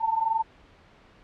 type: tone pair together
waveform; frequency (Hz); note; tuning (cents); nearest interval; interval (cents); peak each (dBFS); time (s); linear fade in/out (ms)
sine; 880 / 902.1; A5 / A5; 0 / +43; unison; 43; -27 / -24; 0-0.43; 20
effects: pink hiss -55 dBFS RMS until 1.23 s + low-pass 3000 Hz 12 dB/octave